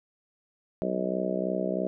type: harmonic tone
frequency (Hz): 63.1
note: B1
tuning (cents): +38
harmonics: 3 / 4 / 5 / 6 / 7 / 8 / 9 / 10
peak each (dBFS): -32 / -38 / -36 / -34 / -37 / -38 / -35 / -32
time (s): 0.82-1.87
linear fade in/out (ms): 0
effects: none